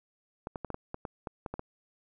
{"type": "clicks", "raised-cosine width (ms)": 1, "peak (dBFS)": -22, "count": 11, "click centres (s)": [0.471, 0.558, 0.647, 0.703, 0.744, 0.944, 1.052, 1.272, 1.462, 1.54, 1.594], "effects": []}